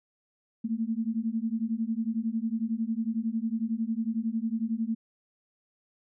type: beating tone pair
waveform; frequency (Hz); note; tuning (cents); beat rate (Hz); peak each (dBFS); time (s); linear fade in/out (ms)
sine; 220 / 231; A3 / A#3; 0 / -16; 11; -30 / -30; 0.64-4.95; 10
effects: none